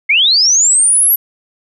sine linear sweep, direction up, 2074 to 11850 Hz, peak -7 dBFS, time 0.09-1.16 s, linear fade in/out 10 ms, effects none

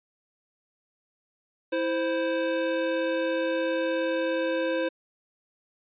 square tone pair together, 328.3 / 521.5 Hz, E4 / C5, -7 / -6 cents, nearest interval minor sixth, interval 801 cents, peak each -30 / -27 dBFS, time 1.72-4.89 s, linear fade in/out 10 ms, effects resampled to 8000 Hz

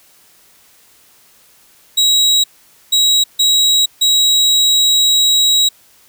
35% pulse tone bursts at uneven times, 3845 Hz, B7, 47 cents flat, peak -7 dBFS, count 4, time 1.97-2.44 / 2.92-3.24 / 3.39-3.86 / 4.01-5.69 s, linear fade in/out 10 ms, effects white hiss -49 dBFS RMS until 6.08 s

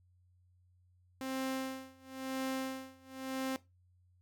sawtooth tone with tremolo, 263.7 Hz, C4, 14 cents sharp, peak -30 dBFS, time 1.21-3.56 s, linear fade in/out 0 ms, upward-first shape sine, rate 0.98 Hz, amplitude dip 95%, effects noise-tail reverb RT60 0.2 s tail -17 dB re dry + added 90 Hz sine -65 dBFS peak until 4.21 s

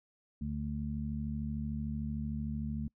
harmonic tone, 73.3 Hz, D2, 3 cents flat, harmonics 1 / 2 / 3, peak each -39 / -39 / -37 dBFS, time 0.41-2.88 s, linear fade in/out 5 ms, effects noise-tail reverb RT60 0.1 s tail -26 dB re dry

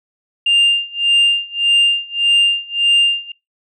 sine tone with tremolo, 2799 Hz, F7, 3 cents sharp, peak -6 dBFS, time 0.46-3.32 s, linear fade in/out 5 ms, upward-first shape sine, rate 1.7 Hz, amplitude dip 95%, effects noise-tail reverb RT60 0.2 s tail -23 dB re dry + tanh soft clip ceiling -7 dBFS

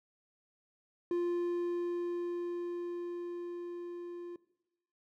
triangle tone with level ramp, 348.8 Hz, F4, 2 cents flat, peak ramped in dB -27 to -39 dBFS, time 1.11-4.36 s, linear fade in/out 2 ms, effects noise-tail reverb RT60 0.9 s tail -19 dB re dry

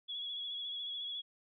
sine tone with vibrato, 3365 Hz, G#7, 22 cents sharp, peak -38 dBFS, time 0.08-1.22 s, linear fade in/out 20 ms, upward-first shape sine, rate 14 Hz, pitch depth 38 cents each way, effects none

